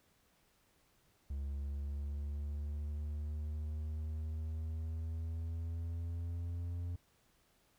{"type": "exponential sweep", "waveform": "triangle", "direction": "up", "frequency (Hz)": [69.5, 87.31], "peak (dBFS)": -35, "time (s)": [1.3, 6.96], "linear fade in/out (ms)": 5, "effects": ["pink hiss -72 dBFS RMS until 7.78 s"]}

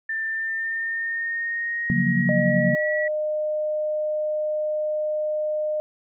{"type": "tone with pitch glide", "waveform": "sine", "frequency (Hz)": [1785, 1935.3], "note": ["A6", "B6"], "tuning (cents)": [24, -36], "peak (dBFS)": -24, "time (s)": [0.09, 3.08], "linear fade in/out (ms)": 5, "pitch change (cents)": 140, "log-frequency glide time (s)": [0.27, 2.86]}
{"type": "chord", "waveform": "sine", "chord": "Gb major seventh", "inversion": "second", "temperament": "equal", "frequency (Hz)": [138.59, 174.61, 185, 233.1], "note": ["Db3", "F3", "Gb3", "Bb3"], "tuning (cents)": [0, 0, 0, 0], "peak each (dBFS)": [-25, -24, -25, -24], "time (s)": [1.9, 2.75], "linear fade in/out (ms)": 0}
{"type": "tone", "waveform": "sine", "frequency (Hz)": 610, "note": "D#5", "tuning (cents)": -34, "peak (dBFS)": -22, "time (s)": [2.29, 5.8], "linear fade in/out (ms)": 0}
{"effects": []}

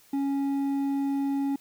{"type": "tone with hard clipping", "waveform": "sine", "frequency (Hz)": 277.2, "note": "C#4", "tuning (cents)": 0, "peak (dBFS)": -26, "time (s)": [0.13, 1.56], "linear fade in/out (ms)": 5, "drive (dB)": 5, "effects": ["white hiss -58 dBFS RMS until 1.6 s"]}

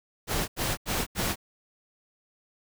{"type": "noise bursts", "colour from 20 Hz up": "pink", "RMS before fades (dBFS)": -28, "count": 4, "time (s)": [0.27, 1.359], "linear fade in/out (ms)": 50, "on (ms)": 210, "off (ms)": 83, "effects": []}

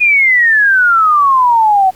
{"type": "exponential sweep", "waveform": "sine", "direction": "down", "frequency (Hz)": [2481, 740], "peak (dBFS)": -6, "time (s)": [0, 1.91], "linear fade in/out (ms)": 20, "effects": ["pink hiss -43 dBFS RMS until 1.95 s"]}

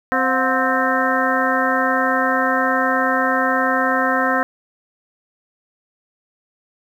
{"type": "harmonic tone with a mistuned harmonic", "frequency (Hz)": 261.2, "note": "C4", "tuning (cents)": -3, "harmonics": [1, 2, 3, 4, 5, 6, 7], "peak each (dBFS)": [-23, -23, -23, -23, -23, -23, -23], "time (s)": [0.12, 4.43], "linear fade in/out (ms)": 0, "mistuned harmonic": 3, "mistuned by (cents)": -130, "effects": ["8-bit"]}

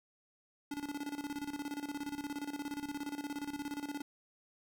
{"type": "tone with tremolo", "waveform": "square", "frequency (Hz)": 288.3, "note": "D4", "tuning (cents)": -32, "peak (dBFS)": -37, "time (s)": [0.71, 4.02], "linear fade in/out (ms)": 5, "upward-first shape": "square", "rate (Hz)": 17, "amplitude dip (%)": 75, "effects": []}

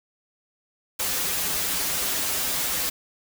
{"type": "noise with comb filter", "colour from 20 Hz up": "white", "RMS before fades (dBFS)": -26, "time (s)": [0.99, 2.9], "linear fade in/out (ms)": 10, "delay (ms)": 8.8, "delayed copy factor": -0.85, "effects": []}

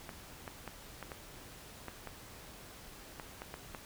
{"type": "clicks", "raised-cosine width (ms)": 0.5, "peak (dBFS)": -27, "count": 11, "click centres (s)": [0.092, 0.478, 0.677, 1.027, 1.118, 1.883, 2.073, 3.198, 3.419, 3.541, 3.748], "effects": ["pink hiss -52 dBFS RMS until 3.85 s"]}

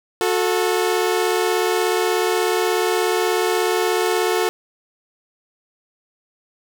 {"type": "tone pair together", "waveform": "sawtooth", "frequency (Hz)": [363.4, 440], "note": ["F#4", "A4"], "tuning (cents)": [-31, 0], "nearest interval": "minor third", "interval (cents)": 331, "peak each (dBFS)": -16, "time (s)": [0.21, 4.49], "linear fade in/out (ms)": 0, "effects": []}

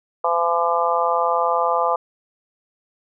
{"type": "harmonic tone", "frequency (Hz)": 170, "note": "F3", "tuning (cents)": -46, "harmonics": [3, 4, 5, 6, 7], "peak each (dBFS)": [-23, -23, -23, -23, -23], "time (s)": [0.24, 1.96], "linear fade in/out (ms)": 5, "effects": []}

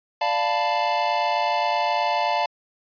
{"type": "chord", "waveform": "square", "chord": "B half-diminished seventh", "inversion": "first", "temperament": "equal", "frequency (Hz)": [587.3, 698.5, 880, 987.8], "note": ["D5", "F5", "A5", "B5"], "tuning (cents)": [0, 0, 0, 0], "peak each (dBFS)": [-29, -26, -24, -30], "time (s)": [0.21, 2.46], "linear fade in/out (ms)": 5, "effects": ["resampled to 11025 Hz"]}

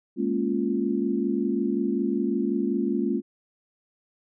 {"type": "chord", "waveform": "sine", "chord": "Bb minor seventh", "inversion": "third", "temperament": "equal", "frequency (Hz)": [207.7, 233.1, 277.2, 349.2], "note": ["Ab3", "Bb3", "Db4", "F4"], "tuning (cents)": [0, 0, 0, 0], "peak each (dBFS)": -28, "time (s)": [0.16, 3.22], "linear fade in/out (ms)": 50, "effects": []}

